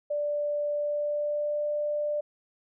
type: tone with pitch glide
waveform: sine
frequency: 587.3 to 592.8 Hz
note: D5 to D5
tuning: 0 to +16 cents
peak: -26 dBFS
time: 0.1-2.21 s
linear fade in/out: 10 ms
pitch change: +16 cents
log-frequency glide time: 0.72-1.68 s
effects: none